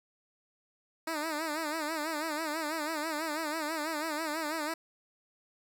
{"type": "tone with vibrato", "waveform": "10% pulse", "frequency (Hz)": 311.1, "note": "D#4", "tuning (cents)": 0, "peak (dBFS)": -24, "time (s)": [1.07, 4.74], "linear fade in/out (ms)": 5, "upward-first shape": "sine", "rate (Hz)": 6.1, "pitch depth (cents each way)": 100, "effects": []}